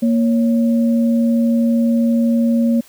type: tone pair together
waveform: sine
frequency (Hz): 233.1 / 554.4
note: A#3 / C#5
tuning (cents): 0 / 0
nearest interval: octave + minor third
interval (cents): 1500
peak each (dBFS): -12 / -24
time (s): 0.02-2.81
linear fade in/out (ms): 10
effects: white hiss -47 dBFS RMS until 2.88 s